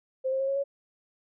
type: tone with pitch steps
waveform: sine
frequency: 523.3 / 531.5 / 539.9 / 548.4 / 557 Hz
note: C5 / C5 / C#5 / C#5 / C#5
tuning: 0 / +27 / -46 / -19 / +8 cents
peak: -25 dBFS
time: 0.24-0.64 s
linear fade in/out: 20 ms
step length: 80 ms
effects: none